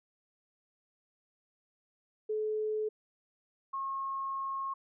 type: tone pair in turn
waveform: sine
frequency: 430 / 1083.5 Hz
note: A4 / C#6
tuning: -40 / -40 cents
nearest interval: octave + major third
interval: 1600 cents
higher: second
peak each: -30 / -33 dBFS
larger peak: first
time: 2.29-2.89 / 3.73-4.74 s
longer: second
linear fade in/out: 10 ms
effects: none